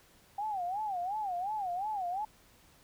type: tone with vibrato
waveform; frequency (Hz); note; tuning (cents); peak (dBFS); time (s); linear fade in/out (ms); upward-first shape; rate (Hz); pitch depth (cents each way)
sine; 779; G5; -11; -32; 0.38-2.25; 5; sine; 2.8; 190
effects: pink hiss -62 dBFS RMS until 2.83 s